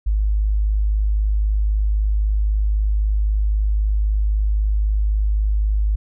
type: tone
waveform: sine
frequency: 51.91 Hz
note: G#1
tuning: in tune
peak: -15 dBFS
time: 0.06-5.96 s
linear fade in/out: 10 ms
effects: none